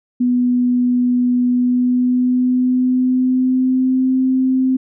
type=tone with pitch glide; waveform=sine; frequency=246.9 to 259.9 Hz; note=B3 to C4; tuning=0 to -11 cents; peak=-12 dBFS; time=0.2-4.77 s; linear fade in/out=10 ms; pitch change=+89 cents; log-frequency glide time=1.5-4.17 s; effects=none

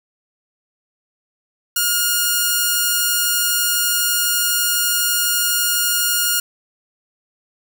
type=tone; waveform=5% pulse; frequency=1426 Hz; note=F6; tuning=36 cents sharp; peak=-4 dBFS; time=1.76-6.4 s; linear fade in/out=5 ms; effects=none

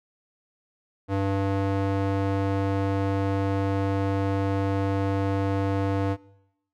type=tone with band-pass filter; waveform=square; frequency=98 Hz; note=G2; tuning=in tune; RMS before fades=-25 dBFS; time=1.08-6.17 s; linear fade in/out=50 ms; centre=450 Hz; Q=0.57; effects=noise-tail reverb RT60 0.9 s tail -23 dB re dry

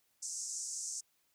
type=band-pass noise; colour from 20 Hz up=white; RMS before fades=-41 dBFS; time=0.22-1.01 s; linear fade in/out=10 ms; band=5800 to 8100 Hz; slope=48 dB/octave; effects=white hiss -75 dBFS RMS until 1.34 s

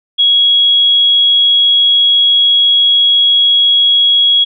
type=tone; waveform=sine; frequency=3322 Hz; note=G#7; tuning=in tune; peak=-6 dBFS; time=0.18-4.45 s; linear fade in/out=20 ms; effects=none

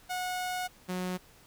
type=tone pair in turn; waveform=sawtooth; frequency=730 / 182.5 Hz; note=F#5 / F#3; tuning=-24 / -24 cents; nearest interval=2 octaves; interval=2400 cents; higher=first; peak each=-28 dBFS; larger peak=neither; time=0.09-0.68 / 0.88-1.18 s; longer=first; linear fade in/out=20 ms; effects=pink hiss -58 dBFS RMS until 1.46 s

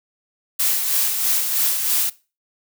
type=noise with tremolo; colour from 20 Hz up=blue; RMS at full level=-18 dBFS; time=0.59-2.1 s; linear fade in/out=10 ms; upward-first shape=sine; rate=3.1 Hz; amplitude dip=45%; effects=noise-tail reverb RT60 0.3 s tail -19 dB re dry

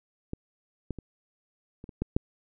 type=clicks; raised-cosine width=3 ms; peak=-20 / -19 / -26 / -29 / -30 / -15 / -10 dBFS; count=7; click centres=0.334 / 0.907 / 0.987 / 1.841 / 1.892 / 2.02 / 2.165 s; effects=none

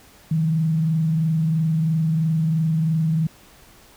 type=tone with frequency modulation; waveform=sine; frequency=160 Hz; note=D#3; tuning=49 cents sharp; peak=-17 dBFS; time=0.31-3.27 s; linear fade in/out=5 ms; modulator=23 Hz; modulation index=0.31; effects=pink hiss -50 dBFS RMS until 3.96 s

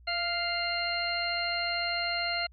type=harmonic tone with a mistuned harmonic; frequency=698.5 Hz; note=F5; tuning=in tune; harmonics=1 / 2 / 3 / 4 / 6; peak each=-34 / -36 / -34 / -37 / -33 dBFS; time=0.07-2.47 s; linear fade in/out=10 ms; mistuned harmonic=1; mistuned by=-30 cents; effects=added 60 Hz sine -52 dBFS peak until 2.52 s

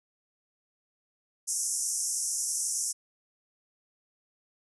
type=band-pass noise; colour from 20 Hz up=pink; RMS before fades=-31 dBFS; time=1.47-2.93 s; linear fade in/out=20 ms; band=5500 to 11000 Hz; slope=96 dB/octave; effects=none

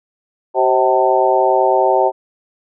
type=harmonic tone with a mistuned harmonic; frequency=127.9 Hz; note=C3; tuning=39 cents flat; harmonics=3 / 4 / 5 / 6 / 7; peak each=-17 / -17 / -17 / -17 / -17 dBFS; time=0.54-2.12 s; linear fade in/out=50 ms; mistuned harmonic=4; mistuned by=+59 cents; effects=none

